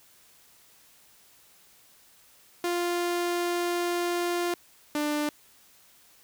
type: tone pair in turn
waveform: sawtooth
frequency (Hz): 349.2 / 297.1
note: F4 / D4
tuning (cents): 0 / +20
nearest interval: minor third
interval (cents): 280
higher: first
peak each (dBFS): -22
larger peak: neither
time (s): 2.64-4.54 / 4.95-5.29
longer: first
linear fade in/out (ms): 2
effects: white hiss -58 dBFS RMS until 6.23 s